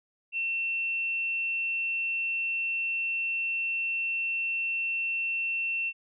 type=tone; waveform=sine; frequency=2700 Hz; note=E7; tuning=41 cents sharp; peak=-27 dBFS; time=0.32-5.93 s; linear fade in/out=50 ms; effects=none